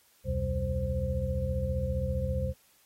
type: tone cluster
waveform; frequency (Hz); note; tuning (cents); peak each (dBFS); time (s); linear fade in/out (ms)
sine; 68.5 / 83.5 / 127.4 / 192.7 / 522; C#2 / E2 / C3 / G3 / C5; -20 / +23 / -46 / -29 / -4; -33 / -33 / -34 / -38 / -34; 0.24-2.54; 50
effects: white hiss -64 dBFS RMS until 2.85 s + AAC 48 kbps

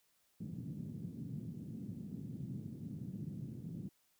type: band-pass noise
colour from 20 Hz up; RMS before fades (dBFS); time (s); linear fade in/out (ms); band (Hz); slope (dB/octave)
white; -45; 0.4-3.89; 5; 120 to 210; 24
effects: white hiss -75 dBFS RMS until 4.19 s

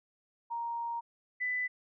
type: tone pair in turn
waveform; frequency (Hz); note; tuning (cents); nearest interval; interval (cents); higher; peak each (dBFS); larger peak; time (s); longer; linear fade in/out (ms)
sine; 935 / 1996.1; A#5 / B6; +5 / +18; octave + minor second; 1313; second; -33 / -30; second; 0.5-1.01 / 1.4-1.68; first; 20
effects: none

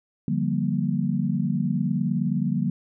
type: chord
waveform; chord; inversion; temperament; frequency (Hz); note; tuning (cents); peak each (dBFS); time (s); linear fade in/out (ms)
sine; G minor seventh; second; just; 147 / 176.4 / 196 / 235.2; D3 / F3 / G3 / Bb3; +2 / +18 / 0 / +16; -27; 0.28-2.7; 2
effects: none

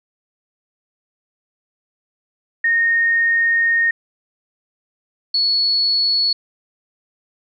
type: tone pair in turn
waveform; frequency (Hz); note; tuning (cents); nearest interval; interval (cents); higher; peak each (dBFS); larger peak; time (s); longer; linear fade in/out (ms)
sine; 1848 / 4395; A#6 / C#8; -16 / -16; octave + minor third; 1500; second; -13 / -14; first; 2.64-3.91 / 5.34-6.33; first; 5
effects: none

